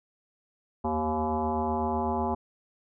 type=tone with frequency modulation; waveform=sine; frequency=543 Hz; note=C#5; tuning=36 cents flat; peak=-25 dBFS; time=0.84-2.35 s; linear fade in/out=10 ms; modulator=154 Hz; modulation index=2.9; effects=none